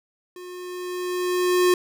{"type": "tone with level ramp", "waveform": "square", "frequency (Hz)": 360.5, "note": "F#4", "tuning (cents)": -45, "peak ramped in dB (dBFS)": [-38, -15], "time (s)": [0.36, 1.74], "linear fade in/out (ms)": 2, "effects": []}